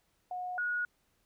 sine tone pair in turn, 726 / 1452 Hz, F#5 / F#6, -33 / -33 cents, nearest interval octave, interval 1200 cents, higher second, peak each -35 / -30 dBFS, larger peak second, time 0.31-0.58 / 0.58-0.85 s, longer neither, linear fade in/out 2 ms, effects pink hiss -74 dBFS RMS until 1.25 s

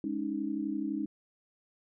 sine chord, Ab suspended fourth, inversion none, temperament equal with one note detuned, 207.7 / 279.1 / 311.1 Hz, Ab3 / Db4 / Eb4, 0 / +12 / 0 cents, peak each -37 / -35 / -34 dBFS, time 0.04-1.06 s, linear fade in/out 2 ms, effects none

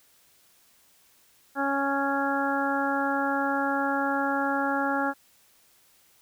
harmonic tone, 277.2 Hz, C#4, in tune, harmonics 1 / 2 / 3 / 4 / 5 / 6, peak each -29 / -32 / -29 / -36 / -30 / -33 dBFS, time 1.55-5.14 s, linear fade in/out 50 ms, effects white hiss -61 dBFS RMS until 6.21 s

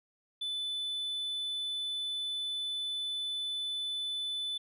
sine tone, 3500 Hz, A7, 10 cents flat, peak -30 dBFS, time 0.41-4.58 s, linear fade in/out 10 ms, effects tanh soft clip ceiling -32 dBFS

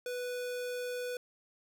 square tone, 493.9 Hz, B4, in tune, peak -36 dBFS, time 0.06-1.17 s, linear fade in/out 2 ms, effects none

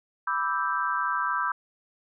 sine chord, E minor seventh, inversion second, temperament equal, 987.8 / 1174.7 / 1318.5 / 1568 Hz, B5 / D6 / E6 / G6, 0 / 0 / 0 / 0 cents, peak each -30 dBFS, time 0.27-1.52 s, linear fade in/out 5 ms, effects none

